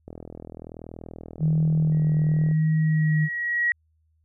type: click train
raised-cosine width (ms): 2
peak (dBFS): -25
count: 100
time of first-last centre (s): 0.08-2.512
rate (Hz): 40.7
type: tone with vibrato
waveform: sine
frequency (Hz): 155.56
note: D#3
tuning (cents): 0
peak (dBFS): -18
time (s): 1.39-3.29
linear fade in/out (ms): 50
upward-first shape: sine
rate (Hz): 0.93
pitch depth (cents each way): 20
type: tone with exponential growth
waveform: sine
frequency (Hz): 1909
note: A#6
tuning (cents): +41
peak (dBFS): -18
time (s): 1.92-3.72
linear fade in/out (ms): 1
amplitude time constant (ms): 390
effects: added 79 Hz sine -63 dBFS peak until 4.24 s